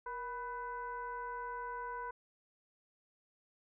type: tone with frequency modulation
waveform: sine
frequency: 987.8 Hz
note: B5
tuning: in tune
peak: -39 dBFS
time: 0.06-2.11 s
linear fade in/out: 5 ms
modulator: 514 Hz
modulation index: 0.86
effects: none